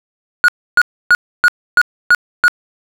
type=tone bursts; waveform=triangle; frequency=1447 Hz; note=F#6; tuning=39 cents flat; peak=-3 dBFS; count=7; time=0.44-2.481 s; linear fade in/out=0 ms; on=43 ms; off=290 ms; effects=none